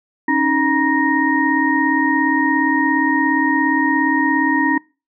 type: tone cluster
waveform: sine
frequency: 273.4 / 310.6 / 950 / 1860 Hz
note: C#4 / D#4 / A#5 / A#6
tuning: -24 / -3 / +33 / -4 cents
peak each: -19 dBFS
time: 0.28-4.78 s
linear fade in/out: 5 ms
effects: noise-tail reverb RT60 0.3 s tail -24 dB re dry